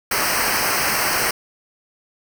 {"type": "noise with comb filter", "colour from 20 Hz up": "pink", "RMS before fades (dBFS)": -20, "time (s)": [0.11, 1.31], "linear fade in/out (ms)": 5, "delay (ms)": 0.28, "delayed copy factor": -0.9, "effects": []}